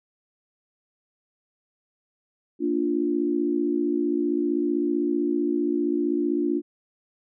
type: chord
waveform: sine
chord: Bb major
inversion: none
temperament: equal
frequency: 233.1 / 293.7 / 349.2 Hz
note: Bb3 / D4 / F4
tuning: 0 / 0 / 0 cents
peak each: -30 / -24 / -25 dBFS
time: 2.59-6.62 s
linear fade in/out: 50 ms
effects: none